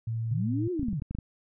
sine tone, 113.6 Hz, A#2, 44 cents flat, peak -28 dBFS, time 0.07-0.68 s, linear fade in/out 5 ms
sine linear two-way sweep, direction up then down, 123.47 to 370 to 123.47 Hz, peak -28 dBFS, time 0.31-1 s, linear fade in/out 5 ms, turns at 0.71 s
clicks, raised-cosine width 5 ms, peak -22 dBFS, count 8, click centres 0.795 / 0.83 / 0.885 / 0.931 / 1.021 / 1.11 / 1.15 / 1.187 s
effects none

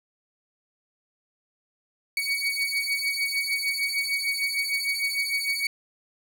30% pulse beating tone pair, 2242 / 2248.6 Hz, C#7 / C#7, +19 / +24 cents, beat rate 6.6 Hz, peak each -26 / -25 dBFS, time 2.17-5.67 s, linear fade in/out 2 ms, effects none

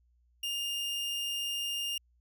40% pulse tone, 2821 Hz, F7, 17 cents sharp, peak -31 dBFS, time 0.43-1.98 s, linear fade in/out 5 ms, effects added 60 Hz sine -65 dBFS peak until 2.2 s

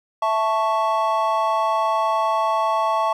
triangle chord, A major, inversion second, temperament equal, 659.3 / 880 / 1108.7 Hz, E5 / A5 / C#6, 0 / 0 / 0 cents, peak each -21 / -20 / -20 dBFS, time 0.22-3.13 s, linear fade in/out 5 ms, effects none

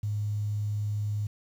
sine tone, 104.4 Hz, G#2, 10 cents sharp, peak -27 dBFS, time 0.03-1.27 s, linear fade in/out 5 ms, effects 9-bit

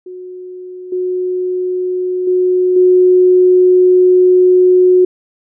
sine tone with level steps, 365.3 Hz, F#4, 22 cents flat, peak -26 / -14 / -9 / -5 dBFS, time 0.06-5.05 s, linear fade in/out 5 ms, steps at 0.92 / 2.27 / 2.76 s, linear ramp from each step 5 ms, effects none

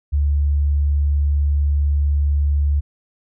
sine tone, 72.2 Hz, D2, 29 cents flat, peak -14 dBFS, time 0.12-2.81 s, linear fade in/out 20 ms, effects none

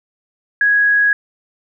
sine tone, 1661.2 Hz, G#6, in tune, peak -10 dBFS, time 0.61-1.13 s, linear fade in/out 2 ms, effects none

